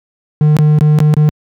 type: tone with dropouts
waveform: triangle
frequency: 151.3 Hz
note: D#3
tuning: 48 cents flat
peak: -3 dBFS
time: 0.41-1.29 s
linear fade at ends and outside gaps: 0 ms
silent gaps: 0.567-0.587 / 0.787-0.809 / 0.987-1.003 / 1.139-1.167 s
effects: high-pass 100 Hz 12 dB/octave